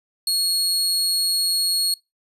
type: tone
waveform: sawtooth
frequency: 4319 Hz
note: C#8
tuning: 46 cents flat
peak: -16 dBFS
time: 0.27-1.94 s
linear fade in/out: 2 ms
effects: noise-tail reverb RT60 0.2 s tail -22 dB re dry + resampled to 32000 Hz